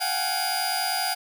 sawtooth tone cluster, 706 / 756 / 831 / 4830 Hz, F5 / F#5 / G#5 / D8, +19 / +37 / +1 / +48 cents, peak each -28 / -25 / -29 / -25 dBFS, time 0-1.15 s, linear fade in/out 20 ms, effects none

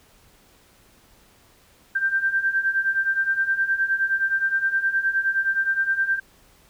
sine beating tone pair, 1568 / 1577.6 Hz, G6 / G6, 0 / +11 cents, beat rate 9.6 Hz, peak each -25 / -21 dBFS, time 1.95-6.2 s, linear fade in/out 10 ms, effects pink hiss -56 dBFS RMS until 6.69 s

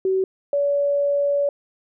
sine tone pair in turn, 379.3 / 569.8 Hz, F#4 / C#5, +43 / +48 cents, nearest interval perfect fifth, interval 705 cents, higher second, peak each -17 dBFS, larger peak neither, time 0.05-0.24 / 0.53-1.49 s, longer second, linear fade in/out 2 ms, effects none

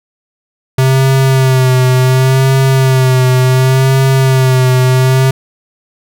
square tone with vibrato, 130.81 Hz, C3, in tune, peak -7 dBFS, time 0.78-5.31 s, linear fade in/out 5 ms, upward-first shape sine, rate 0.69 Hz, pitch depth 39 cents each way, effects none

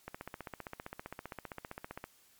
click train, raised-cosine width 0.5 ms, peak -26 dBFS, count 31, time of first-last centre 0.08-2.041 s, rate 15.3 Hz, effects white hiss -65 dBFS RMS until 2.39 s + MP3 96 kbps

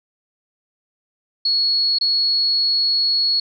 sine tone with dropouts, 4350 Hz, C#8, 33 cents flat, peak -15 dBFS, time 1.45-3.4 s, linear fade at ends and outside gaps 5 ms, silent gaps 1.986-2.01 s, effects none

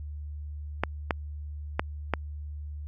clicks, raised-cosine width 0.5 ms, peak -9 dBFS, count 4, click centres 0.836 / 1.108 / 1.795 / 2.137 s, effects added 74 Hz sine -35 dBFS peak until 2.87 s

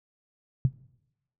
sine tone with exponential decay, 130.81 Hz, C3, in tune, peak -14 dBFS, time 0.65-0.73 s, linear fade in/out 0 ms, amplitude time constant 16 ms, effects noise-tail reverb RT60 0.9 s tail -22 dB re dry

